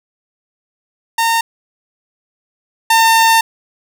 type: tone pair in turn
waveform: sawtooth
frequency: 915 / 904.5 Hz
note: A#5 / A5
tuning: -32 / +48 cents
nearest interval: unison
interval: 20 cents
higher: first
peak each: -8 / -4 dBFS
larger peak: second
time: 1.18-1.41 / 2.9-3.41 s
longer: second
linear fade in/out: 5 ms
effects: none